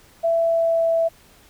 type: tone with pitch glide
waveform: sine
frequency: 666 to 660.6 Hz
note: E5 to E5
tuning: +18 to +4 cents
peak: -16 dBFS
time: 0.23-1.09 s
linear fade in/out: 20 ms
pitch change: -14 cents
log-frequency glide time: 0.36-0.94 s
effects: pink hiss -52 dBFS RMS until 1.49 s